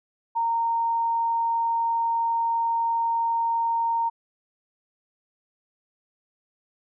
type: tone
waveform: sine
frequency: 923 Hz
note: A#5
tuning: 17 cents flat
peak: -21 dBFS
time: 0.35-4.1 s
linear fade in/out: 20 ms
effects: none